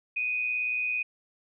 sine tone with amplitude modulation, 2489 Hz, D#7, in tune, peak -24 dBFS, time 0.16-1.03 s, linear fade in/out 10 ms, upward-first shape sine, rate 118 Hz, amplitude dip 50%, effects none

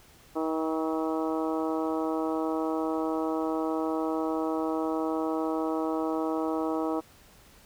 harmonic tone with a mistuned harmonic, 159.2 Hz, D#3, 40 cents sharp, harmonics 2 / 3 / 4 / 5 / 6 / 7 / 8, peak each -29 / -33 / -35 / -37 / -39 / -40 / -41 dBFS, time 0.35-7.01 s, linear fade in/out 20 ms, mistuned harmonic 8, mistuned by +23 cents, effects pink hiss -56 dBFS RMS until 7.65 s

